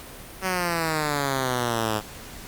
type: exponential sweep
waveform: 5% pulse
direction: down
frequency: 190.9 to 104.8 Hz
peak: -12 dBFS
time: 0.41-2.02 s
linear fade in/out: 50 ms
effects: pink hiss -41 dBFS RMS until 2.47 s + Opus 48 kbps